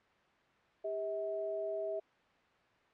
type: tone pair together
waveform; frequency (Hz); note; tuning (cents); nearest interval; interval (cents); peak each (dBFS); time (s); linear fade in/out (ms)
sine; 399.4 / 643; G4 / E5; +32 / -43; minor sixth; 825; -40 / -36; 0.84-2; 10
effects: white hiss -67 dBFS RMS until 2.93 s + low-pass 2000 Hz 12 dB/octave